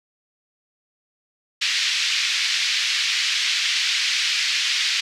pink band-pass noise, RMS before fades -22 dBFS, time 1.61-5.01 s, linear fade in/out 10 ms, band 2100 to 5500 Hz, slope 24 dB/octave, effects none

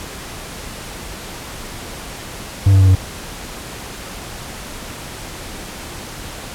triangle tone with pitch steps, 98 / 96.59 / 95.21 / 93.85 Hz, G2 / G2 / G2 / F#2, 0 / -25 / -50 / +25 cents, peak -5 dBFS, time 2.66-2.952 s, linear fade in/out 5 ms, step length 73 ms, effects pink hiss -31 dBFS RMS until 6.54 s + low-pass 12000 Hz 12 dB/octave

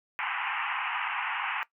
pink band-pass noise, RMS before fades -32 dBFS, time 0.19-1.63 s, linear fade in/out 0 ms, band 790 to 2900 Hz, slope 96 dB/octave, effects noise-tail reverb RT60 0.1 s tail -18 dB re dry

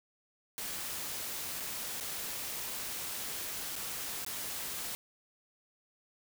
white noise with dropouts, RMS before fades -39 dBFS, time 0.58-4.95 s, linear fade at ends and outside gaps 0 ms, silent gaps 1.601-1.605 / 2.001-2.009 / 3.756-3.762 / 4.248-4.264 s, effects none

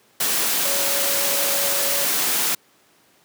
sine tone in noise, 560 Hz, C#5, 18 cents sharp, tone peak -29 dBFS, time 0.65-2.05 s, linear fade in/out 5 ms, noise white, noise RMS -21 dBFS, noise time 0.2-2.55 s, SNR -11 dB, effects pink hiss -57 dBFS RMS until 3.24 s + high-pass 200 Hz 12 dB/octave

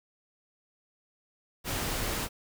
pink noise, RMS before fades -32 dBFS, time 1.64-2.29 s, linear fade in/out 50 ms, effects none

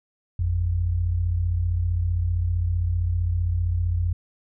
sine tone pair together, 52.32 / 87.7 Hz, G#1 / F2, +14 / +8 cents, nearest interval major sixth, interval 894 cents, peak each -27 / -21 dBFS, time 0.39-4.13 s, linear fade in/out 5 ms, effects none

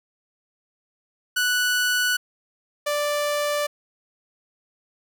sawtooth tone pair in turn, 1480 / 587.3 Hz, F#6 / D5, 0 / 0 cents, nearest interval octave + major third, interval 1600 cents, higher first, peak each -16 / -18 dBFS, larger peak first, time 1.36-2.17 / 2.86-3.67 s, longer neither, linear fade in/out 10 ms, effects none

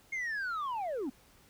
sine linear sweep, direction down, 2163 to 233.1 Hz, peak -30 dBFS, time 0.12-1.1 s, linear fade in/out 10 ms, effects tanh soft clip ceiling -32 dBFS + pink hiss -62 dBFS RMS until 1.49 s

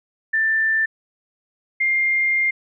sine tone pair in turn, 1776 / 2112 Hz, A6 / C7, +16 / +16 cents, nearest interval minor third, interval 300 cents, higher second, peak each -16 dBFS, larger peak neither, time 0.33-0.86 / 1.8-2.51 s, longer second, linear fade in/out 10 ms, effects none

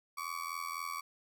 35% pulse tone with amplitude modulation, 1136 Hz, C#6, 42 cents sharp, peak -32 dBFS, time 0.17-1.01 s, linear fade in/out 10 ms, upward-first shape sine, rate 83.9 Hz, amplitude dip 85%, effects none

